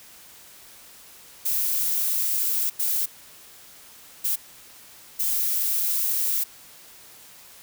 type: noise bursts at uneven times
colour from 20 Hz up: violet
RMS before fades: -24 dBFS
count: 4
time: 1.45-2.7 / 2.79-3.06 / 4.24-4.36 / 5.19-6.44 s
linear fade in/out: 10 ms
effects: white hiss -48 dBFS RMS until 7.62 s